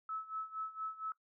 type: tone with tremolo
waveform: sine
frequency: 1300 Hz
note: E6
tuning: 24 cents flat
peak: -36 dBFS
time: 0.09-1.12 s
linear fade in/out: 2 ms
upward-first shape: sine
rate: 4.3 Hz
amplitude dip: 85%
effects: noise-tail reverb RT60 0.1 s tail -17 dB re dry